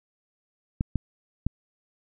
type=clicks; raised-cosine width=5 ms; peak=-12 dBFS; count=3; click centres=0.809 / 0.957 / 1.466 s; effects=none